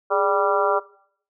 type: harmonic tone with a mistuned harmonic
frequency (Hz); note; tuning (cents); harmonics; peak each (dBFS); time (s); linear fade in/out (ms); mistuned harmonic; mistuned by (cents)
196; G3; 0; 2 / 3 / 4 / 5 / 6 / 7; -24 / -22 / -26 / -26 / -25 / -26; 0.1-0.8; 20; 2; +88
effects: noise-tail reverb RT60 0.6 s tail -19 dB re dry